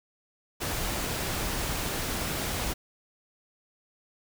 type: noise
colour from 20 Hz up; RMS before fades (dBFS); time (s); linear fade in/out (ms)
pink; -31; 0.6-2.74; 20
effects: none